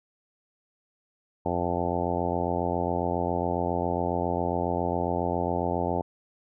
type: harmonic tone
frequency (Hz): 87.31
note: F2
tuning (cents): 0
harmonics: 1 / 2 / 3 / 4 / 5 / 6 / 7 / 8 / 9 / 10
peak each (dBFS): -34 / -34 / -34 / -34 / -34 / -34 / -34 / -34 / -34 / -34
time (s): 1.45-6.02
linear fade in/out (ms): 10
effects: none